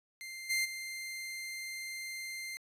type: tone with level steps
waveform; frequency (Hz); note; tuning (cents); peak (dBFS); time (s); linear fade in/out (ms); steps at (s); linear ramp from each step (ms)
sawtooth; 2093; C7; 0; -39 / -26 / -36; 0.21-2.57; 0; 0.49 / 0.64; 20
effects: resampled to 32000 Hz